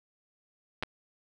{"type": "clicks", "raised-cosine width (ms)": 0.3, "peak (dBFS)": -16, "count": 2, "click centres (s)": [0.826, 0.834], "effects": []}